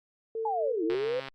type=tone with tremolo; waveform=sine; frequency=448 Hz; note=A4; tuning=31 cents sharp; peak=-29 dBFS; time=0.35-0.95 s; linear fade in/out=2 ms; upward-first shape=sine; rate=4.1 Hz; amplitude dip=60%
type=linear two-way sweep; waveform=sine; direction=down then up; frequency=878 to 311.1 to 525 Hz; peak=-27 dBFS; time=0.45-1.2 s; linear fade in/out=5 ms; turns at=0.84 s
type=click train; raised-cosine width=0.3 ms; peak=-23 dBFS; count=53; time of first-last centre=0.9-1.285 s; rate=135 Hz
effects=Opus 48 kbps